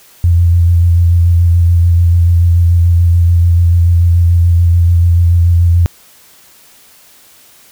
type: tone with vibrato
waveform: sine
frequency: 85.9 Hz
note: F2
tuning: 28 cents flat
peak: -5 dBFS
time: 0.24-5.86 s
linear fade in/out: 0 ms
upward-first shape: square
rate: 6.9 Hz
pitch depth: 19 cents each way
effects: white hiss -43 dBFS RMS until 7.71 s